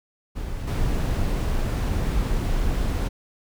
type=noise with level steps; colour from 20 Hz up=brown; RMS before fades=-30 / -23 dBFS; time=0.35-3.09 s; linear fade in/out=20 ms; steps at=0.67 s; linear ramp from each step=10 ms; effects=none